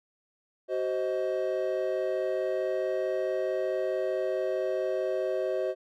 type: chord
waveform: triangle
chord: C diminished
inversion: second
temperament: just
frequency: 376.7 / 523.3 / 627.9 Hz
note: Gb4 / C5 / Eb5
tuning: +31 / 0 / +16 cents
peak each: -29 dBFS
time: 0.68-5.75 s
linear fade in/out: 50 ms
effects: tanh soft clip ceiling -16 dBFS